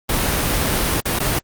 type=noise with dropouts; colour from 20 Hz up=pink; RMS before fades=-19 dBFS; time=0.09-1.39 s; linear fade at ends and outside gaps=5 ms; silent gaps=1.006-1.054 / 1.19-1.201 s; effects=Opus 32 kbps